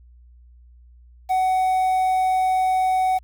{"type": "tone with quantisation", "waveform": "triangle", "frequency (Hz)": 748, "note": "F#5", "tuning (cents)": 19, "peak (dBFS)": -15, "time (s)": [1.29, 3.19], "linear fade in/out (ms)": 20, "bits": 7, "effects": ["added 60 Hz sine -46 dBFS peak until 3.23 s"]}